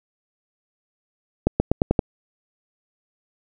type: accelerating click train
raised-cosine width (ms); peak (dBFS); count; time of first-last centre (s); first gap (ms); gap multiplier
2; -3; 6; 1.47-1.992; 130; 0.89
effects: none